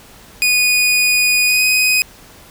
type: tone with pitch glide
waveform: sawtooth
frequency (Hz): 2475 to 2504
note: D#7 to D#7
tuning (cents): -10 to +10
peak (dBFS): -8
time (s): 0.42-2.02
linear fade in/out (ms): 0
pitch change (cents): +20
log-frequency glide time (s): 1.47-1.64
effects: pink hiss -42 dBFS RMS until 2.5 s